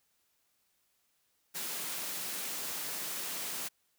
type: high-pass noise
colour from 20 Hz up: white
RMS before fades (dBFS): -38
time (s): 1.54-3.69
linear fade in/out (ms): 20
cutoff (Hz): 140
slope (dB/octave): 48
effects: white hiss -75 dBFS RMS until 3.98 s